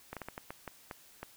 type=slowing click train; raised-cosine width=0.5 ms; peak=-25 dBFS; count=9; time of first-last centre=0.13-1.23 s; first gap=37 ms; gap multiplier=1.36; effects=white hiss -59 dBFS RMS until 1.36 s